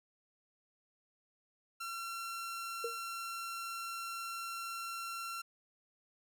sawtooth tone, 1361 Hz, F6, 45 cents flat, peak -36 dBFS, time 1.8-5.42 s, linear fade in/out 10 ms
sine tone with exponential decay, 466.2 Hz, A#4, in tune, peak -32 dBFS, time 2.84-2.99 s, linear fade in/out 5 ms, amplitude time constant 31 ms
effects none

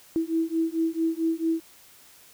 sine beating tone pair, 324.4 / 328.9 Hz, E4 / E4, -28 / -4 cents, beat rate 4.5 Hz, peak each -26 dBFS, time 0.16-1.6 s, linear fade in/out 0 ms, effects white hiss -53 dBFS RMS until 2.33 s

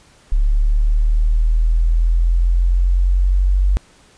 sine linear sweep, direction up, 35.69 to 47.65 Hz, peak -11 dBFS, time 0.32-3.77 s, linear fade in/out 0 ms, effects pink hiss -50 dBFS RMS until 4.17 s + resampled to 22050 Hz

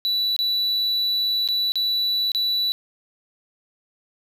triangle tone with dropouts, 3951 Hz, B7, in tune, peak -18 dBFS, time 0.05-2.72 s, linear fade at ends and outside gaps 0 ms, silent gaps 0.364-0.39 / 1.476-1.487 / 1.72-1.756 / 2.318-2.348 s, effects none

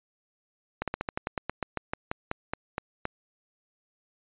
slowing click train, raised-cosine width 0.5 ms, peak -14 dBFS, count 17, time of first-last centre 0.82-3.054 s, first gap 57 ms, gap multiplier 1.11, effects resampled to 8000 Hz

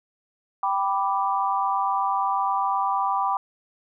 sine chord, G major, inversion none, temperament equal, 784 / 987.8 / 1174.7 Hz, G5 / B5 / D6, 0 / 0 / 0 cents, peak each -25 / -25 / -26 dBFS, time 0.63-3.37 s, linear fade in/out 2 ms, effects none

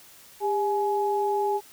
sine tone pair together, 402.1 / 841.7 Hz, G4 / G#5, +44 / +23 cents, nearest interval octave + minor second, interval 1279 cents, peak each -25 dBFS, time 0.4-1.61 s, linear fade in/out 50 ms, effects white hiss -51 dBFS RMS until 1.72 s

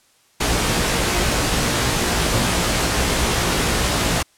pink noise with comb filter, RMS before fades -19 dBFS, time 0.4-4.23 s, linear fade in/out 10 ms, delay 17 ms, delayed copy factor +0.6, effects white hiss -57 dBFS RMS until 4.37 s + low-pass 10000 Hz 12 dB/octave

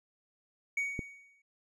triangle tone with exponential decay, 2242 Hz, C#7, 19 cents sharp, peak -26 dBFS, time 0.77-1.42 s, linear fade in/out 5 ms, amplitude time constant 140 ms
click, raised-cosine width 3 ms, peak -22 dBFS, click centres 0.992 s
effects resampled to 24000 Hz

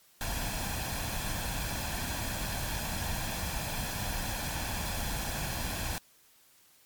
pink noise with comb filter, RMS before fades -34 dBFS, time 0.21-5.98 s, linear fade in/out 0 ms, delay 1.2 ms, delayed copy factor +0.55, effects white hiss -62 dBFS RMS until 6.85 s + MP3 96 kbps

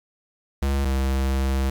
square tone pair in turn, 68.8 / 66.8 Hz, C#2 / C2, -12 / +36 cents, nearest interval minor second, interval 52 cents, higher first, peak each -21 dBFS, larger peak neither, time 0.62-0.85 / 0.85-1.7 s, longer second, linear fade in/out 5 ms, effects 8-bit

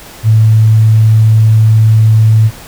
sine tone, 110 Hz, A2, in tune, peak -3 dBFS, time 0.23-2.51 s, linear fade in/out 50 ms, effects pink hiss -32 dBFS RMS until 2.67 s

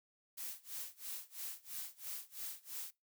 blue noise with tremolo, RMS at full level -43 dBFS, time 0.37-2.91 s, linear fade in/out 10 ms, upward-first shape sine, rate 3 Hz, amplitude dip 95%, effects noise-tail reverb RT60 0.2 s tail -22 dB re dry

